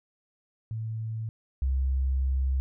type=tone pair in turn; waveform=sine; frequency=111.2 / 66.12 Hz; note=A2 / C2; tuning=+19 / +19 cents; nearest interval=major sixth; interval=900 cents; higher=first; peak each=-30 / -23 dBFS; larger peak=second; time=0.71-1.29 / 1.62-2.6 s; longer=second; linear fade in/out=0 ms; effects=none